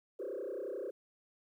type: tone with frequency modulation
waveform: sine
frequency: 452.1 Hz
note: A4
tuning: 47 cents sharp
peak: -36 dBFS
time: 0.19-0.91 s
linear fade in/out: 10 ms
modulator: 31.3 Hz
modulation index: 3.1
effects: tanh soft clip ceiling -34 dBFS + 12-bit